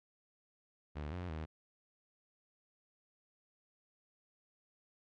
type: tone with pitch steps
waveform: sawtooth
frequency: 74.3 / 89.5 / 78.8 Hz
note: D2 / F2 / D#2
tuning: +21 / +43 / +23 cents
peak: -36 dBFS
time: 0.95-1.46 s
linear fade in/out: 20 ms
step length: 170 ms
effects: low-pass 3000 Hz 12 dB/octave